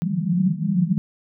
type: band-pass noise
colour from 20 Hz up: white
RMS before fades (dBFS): -21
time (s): 0.02-0.98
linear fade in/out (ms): 0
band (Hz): 160 to 200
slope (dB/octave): 96
effects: none